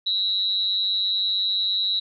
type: tone with amplitude modulation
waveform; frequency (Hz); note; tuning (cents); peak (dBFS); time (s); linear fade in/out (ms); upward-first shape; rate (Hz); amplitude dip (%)
sine; 3903; B7; -21; -17; 0.06-2; 10; sine; 194; 75
effects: none